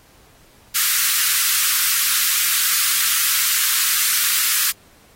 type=high-pass noise; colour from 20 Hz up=white; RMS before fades=-18 dBFS; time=0.74-4.72 s; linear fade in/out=20 ms; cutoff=1200 Hz; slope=48 dB/octave; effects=pink hiss -52 dBFS RMS until 5.15 s + AAC 48 kbps